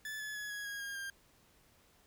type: tone with pitch steps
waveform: 40% pulse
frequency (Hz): 1737 / 1713.1 / 1689.5 / 1666.2 / 1643.3 / 1620.7 / 1598.4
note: A6 / A6 / G#6 / G#6 / G#6 / G#6 / G6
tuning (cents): -23 / -47 / +29 / +5 / -19 / -43 / +33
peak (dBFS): -39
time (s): 0.05-1.1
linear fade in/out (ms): 2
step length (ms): 150
effects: pink hiss -67 dBFS RMS until 2.06 s